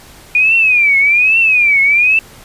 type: tone with vibrato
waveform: sine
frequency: 2434 Hz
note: D#7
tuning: 39 cents flat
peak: -7 dBFS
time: 0.35-2.19 s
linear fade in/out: 2 ms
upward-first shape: triangle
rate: 1.2 Hz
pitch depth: 200 cents each way
effects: pink hiss -39 dBFS RMS until 2.44 s + resampled to 32000 Hz